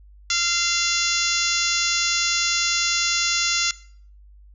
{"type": "harmonic tone", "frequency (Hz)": 690, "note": "F5", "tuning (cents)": -21, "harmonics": [2, 3, 4, 5, 6, 7, 8, 9, 10], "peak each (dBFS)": [-28, -28, -28, -28, -28, -28, -28, -28, -28], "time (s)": [0.3, 3.71], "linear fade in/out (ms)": 2, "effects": ["noise-tail reverb RT60 0.5 s tail -19 dB re dry", "added 50 Hz sine -45 dBFS peak until 4.54 s"]}